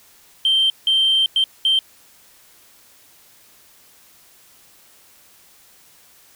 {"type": "tone bursts at uneven times", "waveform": "sine", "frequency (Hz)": 3136, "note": "G7", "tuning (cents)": 0, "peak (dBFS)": -12, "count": 4, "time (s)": [[0.45, 0.7], [0.87, 1.26], [1.36, 1.44], [1.65, 1.79]], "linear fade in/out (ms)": 2, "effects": ["tanh soft clip ceiling -10 dBFS", "white hiss -51 dBFS RMS until 6.35 s"]}